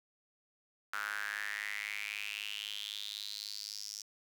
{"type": "tone with high-pass filter sweep", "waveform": "sawtooth", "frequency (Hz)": 103.83, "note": "G#2", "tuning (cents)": 0, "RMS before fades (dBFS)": -41, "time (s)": [0.93, 4.02], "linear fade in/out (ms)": 5, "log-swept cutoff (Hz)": [1400, 5600], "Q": 6.5, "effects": ["11-bit"]}